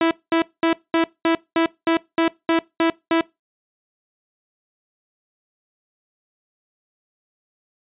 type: tone bursts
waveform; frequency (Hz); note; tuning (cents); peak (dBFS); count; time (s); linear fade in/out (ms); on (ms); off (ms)
sawtooth; 329.6; E4; 0; -11; 11; 0.01-3.21; 2; 100; 210
effects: noise-tail reverb RT60 0.2 s tail -21 dB re dry + resampled to 8000 Hz